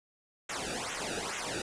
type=noise with flanger; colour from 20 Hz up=pink; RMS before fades=-36 dBFS; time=0.49-1.62 s; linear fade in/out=5 ms; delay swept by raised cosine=0.21 to 0.97 ms; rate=2.3 Hz; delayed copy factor=-0.9; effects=resampled to 22050 Hz